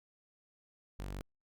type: tone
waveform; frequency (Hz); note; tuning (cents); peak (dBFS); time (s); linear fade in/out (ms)
sawtooth; 47.97; G1; -37; -36; 0.99-1.21; 0
effects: Opus 48 kbps